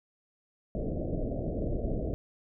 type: low-pass noise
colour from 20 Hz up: pink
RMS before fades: -32 dBFS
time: 0.75-2.14 s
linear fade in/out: 0 ms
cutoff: 680 Hz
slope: 96 dB/octave
effects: none